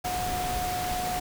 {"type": "tone in noise", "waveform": "sine", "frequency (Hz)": 726, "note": "F#5", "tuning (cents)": -33, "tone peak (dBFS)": -29, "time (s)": [0.04, 1.2], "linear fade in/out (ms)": 10, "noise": "pink", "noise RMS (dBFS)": -33, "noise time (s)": [0.04, 1.2], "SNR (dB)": 1, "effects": []}